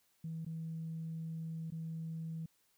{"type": "tone with dropouts", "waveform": "sine", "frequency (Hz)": 162.1, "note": "E3", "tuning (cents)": -29, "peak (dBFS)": -38, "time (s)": [0.24, 2.46], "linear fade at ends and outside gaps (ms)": 5, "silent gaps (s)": [[0.449, 0.463], [1.704, 1.72]], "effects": ["tanh soft clip ceiling -34 dBFS", "white hiss -74 dBFS RMS until 2.77 s"]}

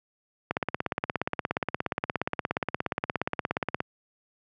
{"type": "click train", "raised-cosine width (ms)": 0.5, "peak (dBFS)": -11, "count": 57, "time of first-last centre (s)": [0.51, 3.804], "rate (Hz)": 17, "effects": ["high-pass 100 Hz 12 dB/octave"]}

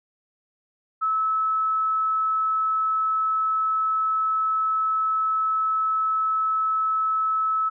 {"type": "tone", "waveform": "sine", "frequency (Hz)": 1300, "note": "E6", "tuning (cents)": -24, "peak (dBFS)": -20, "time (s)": [1.01, 7.7], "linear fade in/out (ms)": 20, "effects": []}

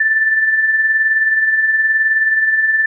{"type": "tone with tremolo", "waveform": "sine", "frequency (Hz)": 1765, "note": "A6", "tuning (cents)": 5, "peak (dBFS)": -9, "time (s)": [0, 2.86], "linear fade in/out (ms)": 5, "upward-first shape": "sine", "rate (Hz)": 19, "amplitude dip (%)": 45, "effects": []}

